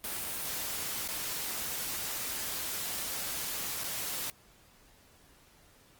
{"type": "noise with dropouts", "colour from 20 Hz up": "white", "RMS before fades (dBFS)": -36, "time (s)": [0.04, 4.3], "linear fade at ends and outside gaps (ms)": 1, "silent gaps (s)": [[1.078, 1.087], [3.836, 3.841]], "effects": ["pink hiss -61 dBFS RMS until 5.99 s", "Opus 32 kbps"]}